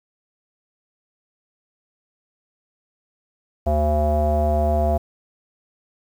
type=tone with low-pass filter; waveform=square; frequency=75.3 Hz; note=D2; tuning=44 cents sharp; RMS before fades=-19 dBFS; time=3.66-4.98 s; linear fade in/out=10 ms; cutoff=680 Hz; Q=8.5; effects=8-bit